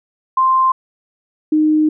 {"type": "tone pair in turn", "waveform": "sine", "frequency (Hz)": [1046.5, 307.9], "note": ["C6", "D#4"], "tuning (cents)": [0, -18], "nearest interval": "octave + major sixth", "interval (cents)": 2118, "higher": "first", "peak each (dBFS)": -10, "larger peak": "neither", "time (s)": [[0.37, 0.72], [1.52, 1.89]], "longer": "second", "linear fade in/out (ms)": 5, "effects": []}